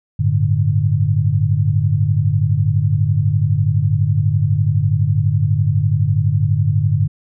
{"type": "chord", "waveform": "sine", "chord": "G suspended second", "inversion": "none", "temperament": "equal", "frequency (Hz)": [98, 110, 146.83], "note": ["G2", "A2", "D3"], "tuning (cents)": [0, 0, 0], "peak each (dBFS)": -17, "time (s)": [0.19, 7.08], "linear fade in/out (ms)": 10, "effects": []}